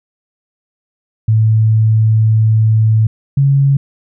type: tone pair in turn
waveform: sine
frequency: 110 / 138.59 Hz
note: A2 / C#3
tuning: 0 / 0 cents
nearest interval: major third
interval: 400 cents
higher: second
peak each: -7 dBFS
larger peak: neither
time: 1.28-3.07 / 3.37-3.77 s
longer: first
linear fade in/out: 5 ms
effects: none